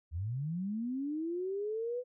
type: linear sweep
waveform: sine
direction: up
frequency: 73.4 to 504 Hz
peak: -33 dBFS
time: 0.11-2.04 s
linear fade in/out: 50 ms
effects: none